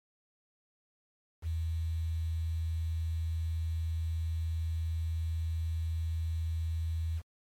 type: tone with quantisation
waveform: sine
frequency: 81.4 Hz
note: E2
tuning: 21 cents flat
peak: -30 dBFS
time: 1.42-7.22 s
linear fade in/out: 50 ms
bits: 9
effects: MP3 64 kbps